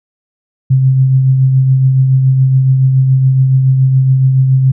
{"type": "tone with tremolo", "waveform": "sine", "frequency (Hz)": 132, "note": "C3", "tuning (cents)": 16, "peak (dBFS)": -4, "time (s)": [0.7, 4.72], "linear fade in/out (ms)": 10, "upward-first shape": "triangle", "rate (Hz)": 7.1, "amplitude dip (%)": 40, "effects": []}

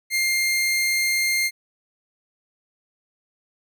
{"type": "tone", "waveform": "sawtooth", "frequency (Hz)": 2112, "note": "C7", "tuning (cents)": 16, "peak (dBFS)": -16, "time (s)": [0.1, 1.51], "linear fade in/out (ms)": 50, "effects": []}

